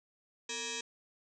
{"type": "tone with frequency modulation", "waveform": "sine", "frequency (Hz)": 1661.2, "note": "G#6", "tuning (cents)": 0, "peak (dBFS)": -36, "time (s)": [0.49, 0.81], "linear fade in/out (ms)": 5, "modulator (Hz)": 705, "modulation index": 7.9, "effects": []}